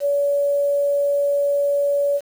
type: tone with quantisation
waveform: sine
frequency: 569 Hz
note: C#5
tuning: 45 cents sharp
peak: -16 dBFS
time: 0-2.21 s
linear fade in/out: 50 ms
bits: 7
effects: none